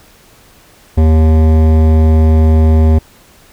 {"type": "tone with hard clipping", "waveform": "sine", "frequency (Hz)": 79, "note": "D#2", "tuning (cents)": 27, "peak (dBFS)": -7, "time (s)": [0.97, 2.99], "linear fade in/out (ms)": 10, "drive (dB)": 15, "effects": ["pink hiss -44 dBFS RMS until 3.52 s"]}